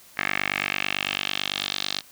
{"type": "tone with band-pass filter sweep", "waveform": "10% pulse", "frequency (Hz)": 49, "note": "G1", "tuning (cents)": 0, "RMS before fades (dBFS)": -28, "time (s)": [0.17, 2.01], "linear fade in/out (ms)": 10, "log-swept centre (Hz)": [2000, 4100], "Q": 3.2, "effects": ["white hiss -51 dBFS RMS until 2.11 s"]}